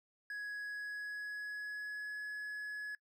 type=tone with pitch glide; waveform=triangle; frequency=1671 to 1692.4 Hz; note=G#6 to G#6; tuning=+10 to +32 cents; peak=-38 dBFS; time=0.3-2.95 s; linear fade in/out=2 ms; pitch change=+22 cents; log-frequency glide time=0.62-2.19 s; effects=noise-tail reverb RT60 0.1 s tail -24 dB re dry